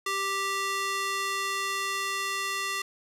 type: tone with high-pass filter sweep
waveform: square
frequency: 392 Hz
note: G4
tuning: in tune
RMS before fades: -30 dBFS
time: 0.06-2.82 s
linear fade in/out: 5 ms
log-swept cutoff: 1000 to 1500 Hz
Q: 0.93
effects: low-pass 11000 Hz 12 dB/octave + 9-bit